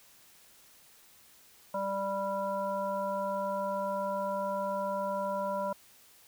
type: harmonic tone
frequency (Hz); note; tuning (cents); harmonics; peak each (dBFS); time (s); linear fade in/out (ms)
196.4; G3; +4; 1 / 3 / 5 / 7; -40 / -33 / -34 / -44; 1.74-5.73; 5
effects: white hiss -59 dBFS RMS until 6.27 s